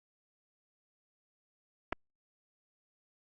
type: clicks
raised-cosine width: 0.5 ms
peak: -18 dBFS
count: 2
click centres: 1.925 / 1.928 s
effects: Opus 48 kbps